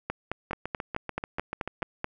two click trains, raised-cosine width 0.5 ms, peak -17 / -14 dBFS, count 10 / 10, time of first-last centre 0.51-1.822 / 0.1-2.044 s, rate 6.86 / 4.63 Hz, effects none

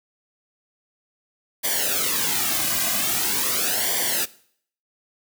white noise with flanger, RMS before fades -23 dBFS, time 1.63-4.26 s, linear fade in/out 20 ms, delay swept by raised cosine 0.75 to 2.25 ms, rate 0.43 Hz, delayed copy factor -0.8, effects noise-tail reverb RT60 0.6 s tail -20 dB re dry

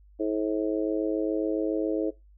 harmonic tone, 107.2 Hz, A2, 45 cents flat, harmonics 3 / 4 / 5 / 6, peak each -27 / -30 / -31 / -37 dBFS, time 0.19-2.11 s, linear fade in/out 20 ms, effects noise-tail reverb RT60 0.2 s tail -19 dB re dry + added 50 Hz sine -52 dBFS peak until 2.37 s

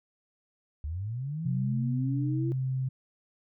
sine linear sweep, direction up, 69.3 to 340.9 Hz, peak -31 dBFS, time 0.84-2.52 s, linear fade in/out 0 ms
sine tone, 130.81 Hz, C3, in tune, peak -27 dBFS, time 1.45-2.89 s, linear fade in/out 10 ms
effects none

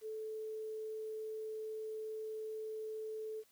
sine tone with quantisation, 435.9 Hz, A4, 16 cents flat, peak -40 dBFS, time 0.01-3.44 s, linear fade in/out 50 ms, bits 11, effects white hiss -70 dBFS RMS until 3.51 s

